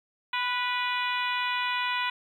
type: harmonic tone with a mistuned harmonic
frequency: 491.3 Hz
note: B4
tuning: 9 cents flat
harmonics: 2 / 3 / 4 / 5 / 6 / 7 / 8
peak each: -30 / -34 / -34 / -33 / -36 / -37 / -42 dBFS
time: 0.33-2.1 s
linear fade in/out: 5 ms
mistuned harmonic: 2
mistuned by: +16 cents
effects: 10-bit